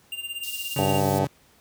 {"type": "tone with tremolo", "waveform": "square", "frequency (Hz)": 2794, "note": "F7", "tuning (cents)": 0, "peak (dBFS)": -29, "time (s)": [0.12, 1], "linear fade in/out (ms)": 2, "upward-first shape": "sine", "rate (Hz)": 17, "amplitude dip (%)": 75}
{"type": "high-pass noise", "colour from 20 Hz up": "white", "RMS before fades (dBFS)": -36, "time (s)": [0.43, 1.19], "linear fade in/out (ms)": 5, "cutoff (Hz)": 3800, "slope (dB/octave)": 24}
{"type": "tone", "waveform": "40% pulse", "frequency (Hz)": 140, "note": "C#3", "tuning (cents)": 18, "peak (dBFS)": -25, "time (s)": [0.76, 1.27], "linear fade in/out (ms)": 2}
{"type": "harmonic tone", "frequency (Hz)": 97.3, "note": "G2", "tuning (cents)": -12, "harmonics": [1, 2, 3, 4, 5, 6, 7, 8, 9], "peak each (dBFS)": [-30, -30, -30, -30, -30, -30, -30, -30, -30], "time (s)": [0.78, 1.25], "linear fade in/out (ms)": 5}
{"effects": ["pink hiss -58 dBFS RMS until 1.6 s", "high-pass 60 Hz 12 dB/octave"]}